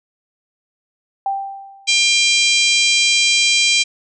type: tone with exponential decay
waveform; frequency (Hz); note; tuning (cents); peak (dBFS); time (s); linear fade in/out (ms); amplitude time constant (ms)
sine; 786; G5; +4; -15; 1.26-2.09; 2; 180
type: harmonic tone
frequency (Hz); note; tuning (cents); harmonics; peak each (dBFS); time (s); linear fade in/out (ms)
797; G5; +28; 3 / 4 / 5 / 6 / 7 / 8 / 9 / 10; -16 / -18 / -20 / -22 / -23 / -24 / -25 / -26; 1.87-3.84; 20
effects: none